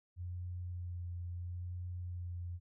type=tone with vibrato; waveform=sine; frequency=88.4 Hz; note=F2; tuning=22 cents sharp; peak=-39 dBFS; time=0.16-2.6 s; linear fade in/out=50 ms; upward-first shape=sine; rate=0.74 Hz; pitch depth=17 cents each way; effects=none